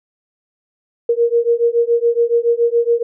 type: beating tone pair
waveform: sine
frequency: 466.2 / 473.3 Hz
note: A#4 / A#4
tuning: 0 / +26 cents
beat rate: 7.1 Hz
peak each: -15 dBFS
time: 1.09-3.03 s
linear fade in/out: 5 ms
effects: none